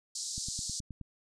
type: band-pass noise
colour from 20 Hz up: white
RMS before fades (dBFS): -38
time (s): 0.15-0.8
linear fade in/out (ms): 5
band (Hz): 4200 to 8300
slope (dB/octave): 48
type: click train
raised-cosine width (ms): 5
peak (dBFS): -30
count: 7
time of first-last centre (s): 0.38-1.013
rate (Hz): 9.48
effects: none